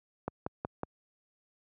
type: click train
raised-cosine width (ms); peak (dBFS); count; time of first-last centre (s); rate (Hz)
1; -19; 4; 0.28-0.834; 5.42
effects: high-pass 80 Hz 12 dB/octave